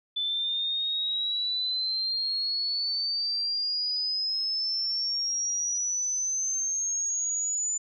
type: exponential sweep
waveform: sine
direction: up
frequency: 3501 to 7040 Hz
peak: -26 dBFS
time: 0.16-7.78 s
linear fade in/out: 10 ms
effects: none